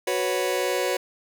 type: chord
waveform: sawtooth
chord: F# suspended fourth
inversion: none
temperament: just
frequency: 370 / 493.3 / 555 Hz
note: F#4 / B4 / C#5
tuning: 0 / -2 / +2 cents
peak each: -23 dBFS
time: 0.07-0.97 s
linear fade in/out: 5 ms
effects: none